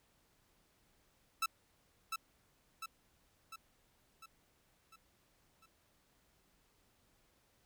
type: tone with echo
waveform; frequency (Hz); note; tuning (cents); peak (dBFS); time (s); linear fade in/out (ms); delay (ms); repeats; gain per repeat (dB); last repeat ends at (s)
sawtooth; 1318.5; E6; 0; -28; 1.42-1.46; 5; 700; 6; -5; 5.66
effects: pink hiss -73 dBFS RMS until 7.65 s